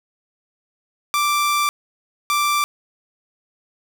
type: tone bursts at uneven times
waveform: sawtooth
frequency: 1174.7 Hz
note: D6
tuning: in tune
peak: -13 dBFS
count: 2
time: 1.14-1.69 / 2.3-2.64 s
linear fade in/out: 0 ms
effects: none